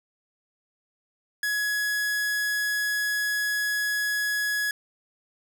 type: tone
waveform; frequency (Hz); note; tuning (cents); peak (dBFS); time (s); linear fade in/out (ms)
45% pulse; 1680; G#6; +19; -24; 1.43-4.71; 2
effects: none